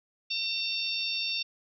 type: harmonic tone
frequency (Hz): 907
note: A#5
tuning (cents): -48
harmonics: 3 / 4 / 5 / 6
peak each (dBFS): -33 / -34 / -35 / -36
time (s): 0.3-1.43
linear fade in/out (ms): 10
effects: none